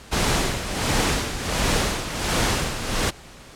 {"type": "noise with tremolo", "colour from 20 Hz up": "pink", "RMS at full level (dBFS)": -20, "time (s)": [0.11, 3.11], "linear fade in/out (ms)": 20, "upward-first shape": "sine", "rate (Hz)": 1.4, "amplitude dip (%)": 65, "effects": ["pink hiss -44 dBFS RMS until 3.55 s", "low-pass 9000 Hz 12 dB/octave"]}